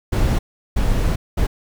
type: noise bursts at uneven times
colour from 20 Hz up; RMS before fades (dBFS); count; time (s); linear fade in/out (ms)
brown; -17; 3; 0.12-0.39 / 0.76-1.16 / 1.37-1.47; 10
effects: none